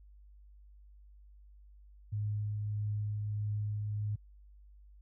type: tone with tremolo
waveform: sine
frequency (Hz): 104.8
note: G#2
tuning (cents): +16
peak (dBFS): -31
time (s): 2.12-4.16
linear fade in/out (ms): 10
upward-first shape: triangle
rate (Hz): 1.6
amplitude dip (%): 25
effects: added 50 Hz sine -54 dBFS peak until 5.01 s